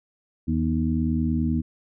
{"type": "harmonic tone with a mistuned harmonic", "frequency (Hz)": 80.3, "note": "E2", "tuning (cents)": -45, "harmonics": [1, 2, 3, 4], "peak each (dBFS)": [-26, -27, -24, -30], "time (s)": [0.47, 1.62], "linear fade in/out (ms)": 20, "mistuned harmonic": 4, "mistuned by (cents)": -58, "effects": []}